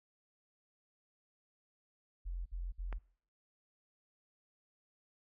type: tone bursts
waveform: sine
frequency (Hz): 43.65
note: F1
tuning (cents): 0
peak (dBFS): -37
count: 3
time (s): 2.25-2.99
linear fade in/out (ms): 20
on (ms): 210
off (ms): 55
type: click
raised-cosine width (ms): 0.5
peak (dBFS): -30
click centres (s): 2.927
effects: noise-tail reverb RT60 0.7 s tail -26 dB re dry